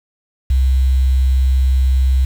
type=tone with quantisation; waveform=sine; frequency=65.41 Hz; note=C2; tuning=in tune; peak=-10 dBFS; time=0.5-2.25 s; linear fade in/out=5 ms; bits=6; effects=none

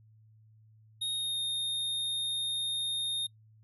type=tone with pitch glide; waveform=square; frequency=3729 to 3684 Hz; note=A#7 to A#7; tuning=0 to -21 cents; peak=-31 dBFS; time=1.01-3.27 s; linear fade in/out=10 ms; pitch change=-21 cents; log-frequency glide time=1.14-1.4 s; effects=noise-tail reverb RT60 0.1 s tail -25 dB re dry + added 109 Hz sine -57 dBFS peak until 3.63 s

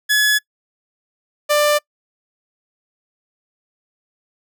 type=tone pair in turn; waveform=sawtooth; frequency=1700 / 592.4 Hz; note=G#6 / D5; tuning=+40 / +15 cents; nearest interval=octave + tritone; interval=1825 cents; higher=first; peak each=-9 dBFS; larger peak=neither; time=0.09-0.39 / 1.49-1.79 s; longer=neither; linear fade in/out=20 ms; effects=noise-tail reverb RT60 0.1 s tail -26 dB re dry

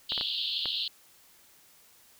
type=band-pass noise; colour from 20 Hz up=white; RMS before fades=-32 dBFS; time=0.09-0.88 s; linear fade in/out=5 ms; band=2900 to 4400 Hz; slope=96 dB/octave
type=clicks; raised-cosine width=0.5 ms; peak=-22 dBFS; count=4; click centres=0.121 / 0.178 / 0.211 / 0.657 s
effects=white hiss -59 dBFS RMS until 2.19 s

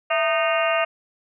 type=harmonic tone with a mistuned harmonic; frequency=308.6 Hz; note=D#4; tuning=14 cents flat; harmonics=2 / 3 / 4 / 5 / 6 / 7 / 8 / 9; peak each=-21 / -33 / -25 / -31 / -31 / -31 / -31 / -27 dBFS; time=0.1-0.85 s; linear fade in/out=10 ms; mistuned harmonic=2; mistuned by=+120 cents; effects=none

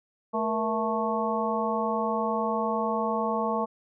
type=harmonic tone with a mistuned harmonic; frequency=220 Hz; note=A3; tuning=in tune; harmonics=1 / 2 / 3 / 4 / 5; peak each=-31 / -31 / -31 / -31 / -31 dBFS; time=0.33-3.66 s; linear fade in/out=20 ms; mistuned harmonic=2; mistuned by=+110 cents; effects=none

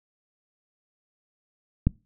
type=click; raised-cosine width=5 ms; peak=-7 dBFS; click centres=1.87 s; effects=noise-tail reverb RT60 0.3 s tail -24 dB re dry

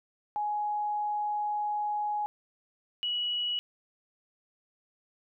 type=tone pair in turn; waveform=sine; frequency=836 / 2928 Hz; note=G#5 / F#7; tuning=+11 / -19 cents; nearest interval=octave + minor seventh; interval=2170 cents; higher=second; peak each=-28 dBFS; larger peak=neither; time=0.36-2.26 / 3.03-3.59 s; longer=first; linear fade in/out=0 ms; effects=none

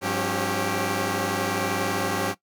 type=tone cluster; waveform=10% pulse; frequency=100.8 / 180.5 / 273.2 / 390.9 Hz; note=G2 / F#3 / C#4 / G4; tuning=+49 / -43 / -25 / -5 cents; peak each=-22 / -21 / -21 / -21 dBFS; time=0.01-2.35 s; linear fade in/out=50 ms; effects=noise-tail reverb RT60 0.1 s tail -18 dB re dry

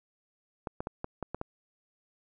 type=clicks; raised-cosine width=1 ms; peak=-20 dBFS; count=7; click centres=0.672 / 0.805 / 0.871 / 1.044 / 1.227 / 1.346 / 1.414 s; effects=none

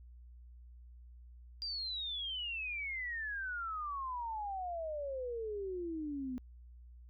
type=exponential sweep; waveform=sine; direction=down; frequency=4808 to 246.1 Hz; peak=-37 dBFS; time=1.62-6.38 s; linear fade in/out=0 ms; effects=added 60 Hz sine -52 dBFS peak until 7.09 s

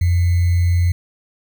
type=tone with sample-and-hold; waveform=sine; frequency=87.31 Hz; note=F2; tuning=in tune; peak=-12 dBFS; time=0.01-0.92 s; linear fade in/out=5 ms; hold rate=2100 Hz; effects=none

